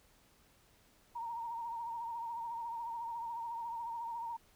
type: tone with vibrato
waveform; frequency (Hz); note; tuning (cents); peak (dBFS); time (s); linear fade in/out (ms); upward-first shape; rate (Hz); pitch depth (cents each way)
sine; 930; A#5; -4; -38; 1.15-4.37; 10; triangle; 14; 54
effects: pink hiss -67 dBFS RMS until 4.55 s